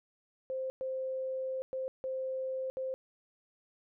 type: tone bursts at uneven times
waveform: sine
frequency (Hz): 523.3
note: C5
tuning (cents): 0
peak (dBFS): -33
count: 5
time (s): 0.5-0.7 / 0.81-1.62 / 1.73-1.88 / 2.04-2.7 / 2.77-2.94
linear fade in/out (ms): 0
effects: none